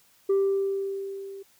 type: tone with level ramp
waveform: sine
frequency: 392 Hz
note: G4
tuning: in tune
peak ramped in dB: -16 to -38 dBFS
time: 0.29-1.43 s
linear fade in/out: 10 ms
effects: tanh soft clip ceiling -18 dBFS + white hiss -61 dBFS RMS until 1.59 s